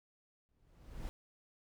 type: noise with exponential growth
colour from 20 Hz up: brown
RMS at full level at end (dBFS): -39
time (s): 0.49-1.09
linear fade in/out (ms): 0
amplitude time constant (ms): 130
effects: none